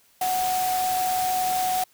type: tone in noise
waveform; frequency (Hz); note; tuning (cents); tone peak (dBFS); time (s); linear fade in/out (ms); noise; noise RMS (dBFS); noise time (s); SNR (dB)
sine; 740; F#5; 0; -22; 0.21-1.84; 5; white; -31; 0.21-1.84; +6
effects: white hiss -60 dBFS RMS until 1.93 s